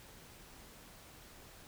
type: silence
effects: pink hiss -56 dBFS RMS until 1.67 s